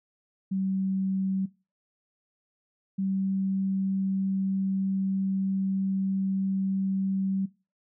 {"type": "tone pair in turn", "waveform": "sine", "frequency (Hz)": [191.3, 192.63], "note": ["G3", "G3"], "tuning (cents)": [-42, -30], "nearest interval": "unison", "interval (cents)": 12, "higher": "second", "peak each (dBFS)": -25, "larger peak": "neither", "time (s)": [[0.51, 1.46], [2.98, 7.46]], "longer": "second", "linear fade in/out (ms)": 10, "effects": ["noise-tail reverb RT60 0.3 s tail -20 dB re dry"]}